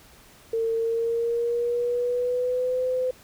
sine tone with pitch glide, 453.7 to 509.3 Hz, A#4 to C5, -47 to -47 cents, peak -22 dBFS, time 0.53-3.11 s, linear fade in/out 5 ms, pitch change +200 cents, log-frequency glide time 0.75-2.84 s, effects pink hiss -52 dBFS RMS until 3.23 s

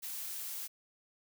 blue noise, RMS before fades -41 dBFS, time 0.02-0.68 s, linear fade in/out 20 ms, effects none

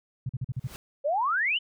sine tone bursts, 127 Hz, B2, 49 cents sharp, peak -27 dBFS, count 6, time 0.26-0.673 s, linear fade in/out 5 ms, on 33 ms, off 43 ms
pink noise with exponential growth, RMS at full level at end -39 dBFS, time 0.53-0.76 s, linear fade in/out 0 ms, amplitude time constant 49 ms
sine exponential sweep, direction up, 540 to 3109 Hz, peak -23 dBFS, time 1.04-1.59 s, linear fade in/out 20 ms
effects none

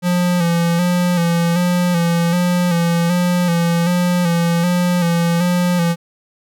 square tone with vibrato, 173.6 Hz, F3, 10 cents flat, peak -14 dBFS, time 0.02-5.96 s, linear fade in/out 50 ms, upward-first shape square, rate 1.3 Hz, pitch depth 39 cents each way, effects none

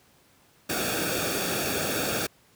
pink noise with comb filter, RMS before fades -28 dBFS, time 0.69-2.27 s, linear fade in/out 10 ms, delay 0.99 ms, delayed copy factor -0.75, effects pink hiss -60 dBFS RMS until 2.55 s + high-pass 80 Hz 12 dB/octave

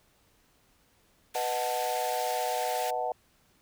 pink high-pass noise, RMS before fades -39 dBFS, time 1.34-2.91 s, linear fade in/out 10 ms, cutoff 1500 Hz, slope 48 dB/octave
sine chord, B dominant seventh, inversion none, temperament equal, 493.9 / 622.3 / 740 / 880 Hz, B4 / D#5 / F#5 / A5, 0 / 0 / 0 / 0 cents, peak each -35 / -35 / -31 / -35 dBFS, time 1.35-3.12 s, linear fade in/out 2 ms
effects pink hiss -66 dBFS RMS until 3.61 s

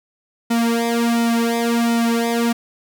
sawtooth tone with flanger, 233.1 Hz, A#3, in tune, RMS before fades -18 dBFS, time 0.5-2.53 s, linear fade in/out 10 ms, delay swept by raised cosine 1.8 to 3.6 ms, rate 1.4 Hz, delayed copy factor -1, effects none

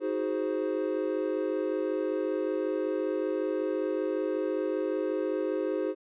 triangle chord, Ab dominant seventh, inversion second, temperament equal with one note detuned, 315.3 / 370 / 415.3 / 523.3 Hz, Eb4 / Gb4 / Ab4 / C5, +23 / 0 / 0 / 0 cents, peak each -31 dBFS, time 0-5.95 s, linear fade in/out 50 ms, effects resampled to 8000 Hz

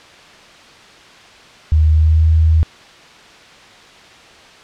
sine tone with pitch glide, 77.78 to 79.87 Hz, D#2 to D#2, 0 to +46 cents, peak -8 dBFS, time 1.72-2.63 s, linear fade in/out 0 ms, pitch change +46 cents, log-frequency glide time 1.9-2.26 s, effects white hiss -41 dBFS RMS until 4.63 s + low-pass 4000 Hz 12 dB/octave

